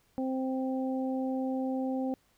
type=harmonic tone; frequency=261.6 Hz; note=C4; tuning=in tune; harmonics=1 / 2 / 3; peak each=-30 / -36 / -40 dBFS; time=0.18-2.14 s; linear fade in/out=0 ms; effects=pink hiss -69 dBFS RMS until 2.37 s